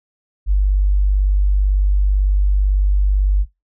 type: tone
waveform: sine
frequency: 49 Hz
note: G1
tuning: in tune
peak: -11 dBFS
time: 0.46-3.46 s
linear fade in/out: 50 ms
effects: noise-tail reverb RT60 0.2 s tail -23 dB re dry